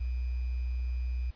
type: tone with sample-and-hold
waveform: sine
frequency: 61.6 Hz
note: B1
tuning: 4 cents flat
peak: -29 dBFS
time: 0-1.31 s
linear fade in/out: 10 ms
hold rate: 2450 Hz
effects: pink hiss -62 dBFS RMS until 1.35 s + resampled to 11025 Hz